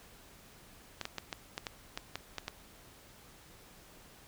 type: clicks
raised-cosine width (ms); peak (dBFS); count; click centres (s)
0.2; -19; 10; 1.013 / 1.054 / 1.183 / 1.328 / 1.579 / 1.668 / 1.975 / 2.156 / 2.383 / 2.481
effects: pink hiss -57 dBFS RMS until 4.27 s